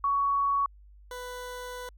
sine / 20% pulse tone pair in turn, 1120 / 496.2 Hz, C#6 / B4, +18 / +8 cents, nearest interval octave + major second, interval 1410 cents, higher first, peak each -23 / -32 dBFS, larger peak first, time 0.04-0.66 / 1.11-1.89 s, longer second, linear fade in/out 2 ms, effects added 50 Hz sine -50 dBFS peak until 1.97 s

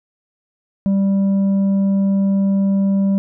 sine tone with tanh clipping, 196 Hz, G3, in tune, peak -14 dBFS, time 0.86-3.18 s, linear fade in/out 0 ms, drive 5 dB, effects none

